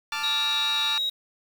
15% pulse chord, D minor, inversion second, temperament equal, 880 / 1174.7 / 1396.9 Hz, A5 / D6 / F6, 0 / 0 / 0 cents, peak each -26 dBFS, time 0.12-0.98 s, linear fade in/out 2 ms
sine tone, 3810 Hz, A#7, 37 cents sharp, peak -23 dBFS, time 0.23-1.1 s, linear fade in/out 10 ms
effects low-pass 7000 Hz 12 dB/octave + 7-bit

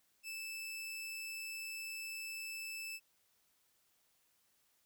sawtooth tone, 2632 Hz, E7, 3 cents flat, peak -39 dBFS, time 0.23-3 s, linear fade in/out 50 ms, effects white hiss -75 dBFS RMS until 4.85 s

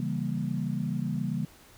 sine chord, C# diminished seventh, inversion none, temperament equal with one note detuned, 137.63 / 164.81 / 196 / 233.1 Hz, C#3 / E3 / G3 / Bb3, -12 / 0 / 0 / 0 cents, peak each -33 / -33 / -33 / -34 dBFS, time 0-1.45 s, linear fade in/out 2 ms, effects pink hiss -55 dBFS RMS until 1.77 s

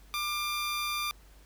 15% pulse tone with amplitude modulation, 1192 Hz, D6, 25 cents sharp, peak -23 dBFS, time 0.14-1.11 s, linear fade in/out 0 ms, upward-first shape sine, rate 223 Hz, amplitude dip 25%, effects added 50 Hz sine -53 dBFS peak until 1.45 s + pink hiss -61 dBFS RMS until 1.45 s

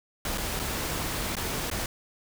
pink noise with dropouts, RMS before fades -31 dBFS, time 0.25-1.86 s, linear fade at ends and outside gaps 2 ms, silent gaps 0.376-0.38 / 0.593-0.597 / 1.354-1.367 / 1.701-1.713 s, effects none

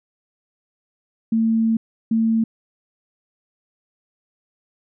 sine tone bursts at uneven times, 224.9 Hz, A3, 38 cents sharp, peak -15 dBFS, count 2, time 1.32-1.77 / 2.11-2.44 s, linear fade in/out 5 ms, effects none

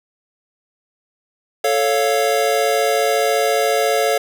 square chord, A augmented, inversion none, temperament equal, 440 / 554.4 / 698.5 Hz, A4 / C#5 / E#5, 0 / 0 / 0 cents, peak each -20 dBFS, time 1.64-4.18 s, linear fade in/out 5 ms, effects none

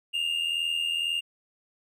triangle tone pair together, 2744 / 2826 Hz, F7 / F7, -31 / +20 cents, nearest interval minor second, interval 51 cents, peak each -31 / -25 dBFS, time 0.13-1.21 s, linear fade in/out 20 ms, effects none

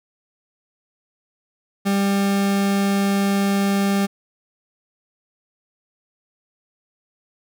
40% pulse tone, 198.3 Hz, G3, 20 cents sharp, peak -16 dBFS, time 1.85-4.07 s, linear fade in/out 20 ms, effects none

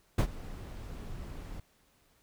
brown noise with ADSR envelope, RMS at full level -22 dBFS, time 0.18-1.6 s, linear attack 8 ms, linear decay 77 ms, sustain -20 dB, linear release 4 ms, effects pink hiss -68 dBFS RMS until 2.22 s

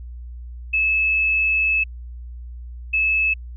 sine tone pair in turn, 2602 / 2602 Hz, E7 / E7, -23 / -23 cents, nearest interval unison, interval 0 cents, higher neither, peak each -16 dBFS, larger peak neither, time 0.73-1.84 / 2.93-3.34 s, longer first, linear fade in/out 10 ms, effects added 60 Hz sine -32 dBFS peak until 3.56 s

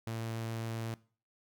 sawtooth tone, 113.5 Hz, A#2, 46 cents flat, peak -32 dBFS, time 0.07-0.94 s, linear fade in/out 0 ms, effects noise-tail reverb RT60 0.4 s tail -20 dB re dry

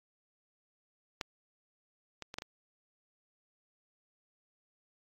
clicks, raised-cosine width 0.2 ms, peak -17 / -24 / -25 / -19 / -24 dBFS, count 5, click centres 1.212 / 2.223 / 2.341 / 2.385 / 2.421 s, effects AAC 48 kbps

